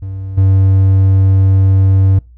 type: tone with level steps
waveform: triangle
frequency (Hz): 96.1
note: G2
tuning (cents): -34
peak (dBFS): -18 / -4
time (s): 0.02-2.19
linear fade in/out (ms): 5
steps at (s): 0.37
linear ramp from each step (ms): 10
effects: noise-tail reverb RT60 0.3 s tail -26 dB re dry + added 60 Hz sine -37 dBFS peak until 2.37 s